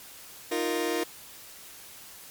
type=chord; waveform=sawtooth; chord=Eb suspended second; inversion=none; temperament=just; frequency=311.1 / 350 / 466.7 Hz; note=Eb4 / F4 / Bb4; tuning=0 / +4 / +2 cents; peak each=-28 / -26 / -26 dBFS; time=0.51-1.04 s; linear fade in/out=10 ms; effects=white hiss -47 dBFS RMS until 2.3 s + MP3 96 kbps